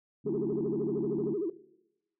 sine chord, D major seventh, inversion none, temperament equal, 146.83 / 185 / 220 / 277.2 Hz, D3 / F#3 / A3 / C#4, 0 / 0 / 0 / 0 cents, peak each -39 / -41 / -37 / -40 dBFS, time 0.24-1.35 s, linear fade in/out 20 ms
sine tone with vibrato, 370 Hz, F#4, in tune, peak -28 dBFS, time 0.26-1.5 s, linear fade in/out 5 ms, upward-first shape sine, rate 13 Hz, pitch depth 250 cents each way
effects noise-tail reverb RT60 0.9 s tail -18 dB re dry + tanh soft clip ceiling -22 dBFS

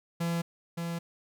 45% pulse tone with echo, 169 Hz, E3, 43 cents sharp, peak -28 dBFS, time 0.2-0.42 s, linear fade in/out 10 ms, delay 570 ms, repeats 1, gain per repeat -4 dB, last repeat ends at 0.99 s, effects none

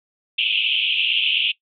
white band-pass noise, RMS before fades -20 dBFS, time 0.38-1.52 s, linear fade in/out 5 ms, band 2500 to 3300 Hz, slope 96 dB/octave, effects noise-tail reverb RT60 0.1 s tail -20 dB re dry

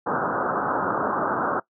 white low-pass noise, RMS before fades -24 dBFS, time 0.06-1.6 s, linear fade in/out 10 ms, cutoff 1500 Hz, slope 96 dB/octave, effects noise-tail reverb RT60 0.1 s tail -19 dB re dry + high-pass 200 Hz 12 dB/octave

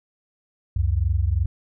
sine tone pair together, 68.1 / 90.9 Hz, C#2 / F#2, -30 / -30 cents, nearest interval perfect fourth, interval 500 cents, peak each -21 / -21 dBFS, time 0.76-1.46 s, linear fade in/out 5 ms, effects none

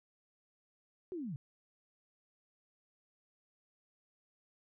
sine linear sweep, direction down, 384.9 to 123.47 Hz, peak -38 dBFS, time 1.12-1.36 s, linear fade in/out 0 ms, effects none

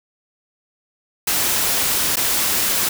white noise with dropouts, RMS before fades -19 dBFS, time 1.27-2.89 s, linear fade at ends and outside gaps 5 ms, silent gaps 2.158-2.168 s, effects none

